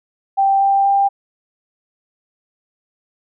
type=tone with pitch steps; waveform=sine; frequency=784 / 789 / 794 Hz; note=G5 / G5 / G5; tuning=0 / +11 / +22 cents; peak=-11 dBFS; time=0.37-1.09 s; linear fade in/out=20 ms; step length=240 ms; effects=none